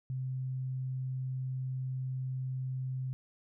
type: tone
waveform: sine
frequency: 130 Hz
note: C3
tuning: 11 cents flat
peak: -33 dBFS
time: 0.1-3.13 s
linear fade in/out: 0 ms
effects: none